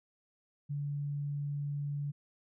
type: tone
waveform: sine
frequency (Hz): 144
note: D3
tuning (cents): -34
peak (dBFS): -33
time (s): 0.69-2.12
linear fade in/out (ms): 20
effects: none